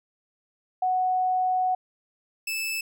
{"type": "tone pair in turn", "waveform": ["sine", "sawtooth"], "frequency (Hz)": [740, 2626], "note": ["F#5", "E7"], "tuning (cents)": [0, -7], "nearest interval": "octave + minor seventh", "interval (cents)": 2193, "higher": "second", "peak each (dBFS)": [-21, -24], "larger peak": "first", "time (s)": [[0.82, 1.75], [2.47, 2.81]], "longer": "first", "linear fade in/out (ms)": 5, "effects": []}